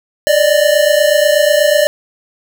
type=tone pair together; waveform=square; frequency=581 / 609.2 Hz; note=D5 / D#5; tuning=-19 / -37 cents; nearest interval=minor second; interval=82 cents; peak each=-12 dBFS; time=0.27-1.87 s; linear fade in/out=0 ms; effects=none